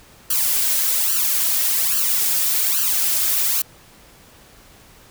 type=noise with flanger; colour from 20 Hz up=blue; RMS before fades=-19 dBFS; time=0.3-3.62 s; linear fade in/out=5 ms; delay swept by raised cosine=0.67 to 3.27 ms; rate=1.2 Hz; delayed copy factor=+1; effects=pink hiss -48 dBFS RMS until 5.1 s